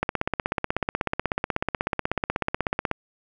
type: click train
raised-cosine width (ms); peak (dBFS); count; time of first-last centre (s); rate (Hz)
0.5; -8; 48; 0.03-2.913; 16.3
effects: none